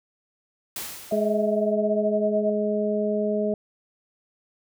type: noise with exponential decay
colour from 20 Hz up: white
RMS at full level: -31 dBFS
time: 0.76-1.73 s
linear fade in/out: 2 ms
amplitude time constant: 210 ms
type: tone with pitch glide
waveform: sine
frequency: 653 to 638.8 Hz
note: E5 to D#5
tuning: -17 to +45 cents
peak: -25 dBFS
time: 1.11-2.5 s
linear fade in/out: 5 ms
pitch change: -38 cents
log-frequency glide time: 1.45-2.27 s
type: harmonic tone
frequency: 210 Hz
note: G#3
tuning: 19 cents sharp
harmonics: 1 / 2 / 3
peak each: -26 / -26 / -26 dBFS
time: 1.12-3.54 s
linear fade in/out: 2 ms
effects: none